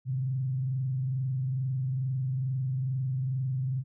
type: tone with frequency modulation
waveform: sine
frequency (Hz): 130.81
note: C3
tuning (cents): 0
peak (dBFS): -27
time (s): 0.05-3.84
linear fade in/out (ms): 50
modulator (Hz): 22.3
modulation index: 0.37
effects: none